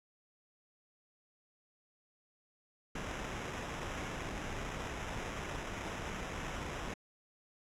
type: noise with sample-and-hold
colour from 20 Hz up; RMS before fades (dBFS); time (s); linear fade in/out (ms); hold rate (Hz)
pink; -41; 2.95-6.94; 5; 4410
effects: low-pass 8000 Hz 12 dB/octave